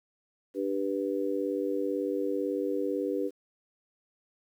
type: chord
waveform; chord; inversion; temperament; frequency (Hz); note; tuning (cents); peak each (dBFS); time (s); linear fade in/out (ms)
sine; G major; second; just; 294 / 392 / 490; D4 / G4 / B4; +2 / 0 / -14; -32; 0.54-3.31; 50
effects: 10-bit